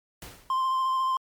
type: noise with exponential decay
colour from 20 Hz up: pink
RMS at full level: -39 dBFS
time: 0.22-0.73 s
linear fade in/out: 2 ms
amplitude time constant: 110 ms
type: tone with vibrato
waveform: triangle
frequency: 1046.5 Hz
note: C6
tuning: in tune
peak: -21 dBFS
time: 0.5-1.17 s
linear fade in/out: 2 ms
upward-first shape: sine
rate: 14 Hz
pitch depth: 16 cents each way
effects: MP3 96 kbps